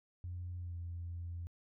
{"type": "tone with pitch glide", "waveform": "sine", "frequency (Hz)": [88.7, 85.98], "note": ["F2", "F2"], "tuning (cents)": [27, -27], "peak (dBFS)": -39, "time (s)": [0.24, 1.47], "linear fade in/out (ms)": 0, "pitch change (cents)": -54, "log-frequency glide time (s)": [0.59, 0.75], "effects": ["tanh soft clip ceiling -35 dBFS"]}